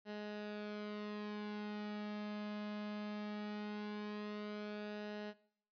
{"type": "tone with flanger", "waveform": "sawtooth", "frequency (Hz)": 209.2, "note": "G#3", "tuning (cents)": 13, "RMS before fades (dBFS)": -44, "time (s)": [0.05, 5.34], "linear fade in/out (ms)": 50, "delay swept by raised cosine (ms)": [0.86, 2.16], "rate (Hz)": 0.19, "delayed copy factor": -0.55, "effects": ["noise-tail reverb RT60 0.6 s tail -19 dB re dry", "resampled to 11025 Hz"]}